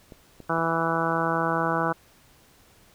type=clicks; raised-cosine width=2 ms; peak=-29 dBFS; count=3; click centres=0.122 / 0.403 / 0.584 s
type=harmonic tone; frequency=164.81 Hz; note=E3; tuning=in tune; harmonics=1 / 2 / 3 / 4 / 5 / 6 / 7 / 8 / 9; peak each=-31 / -31 / -31 / -31 / -31 / -31 / -31 / -31 / -31 dBFS; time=0.49-1.93 s; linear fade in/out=10 ms
effects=pink hiss -57 dBFS RMS until 2.94 s